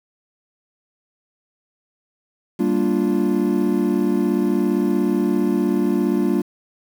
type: chord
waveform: triangle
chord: G minor seventh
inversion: none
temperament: equal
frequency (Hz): 196 / 233.1 / 293.7 / 349.2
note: G3 / Bb3 / D4 / F4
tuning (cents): 0 / 0 / 0 / 0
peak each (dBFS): -20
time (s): 2.59-6.42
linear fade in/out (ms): 10
effects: 7-bit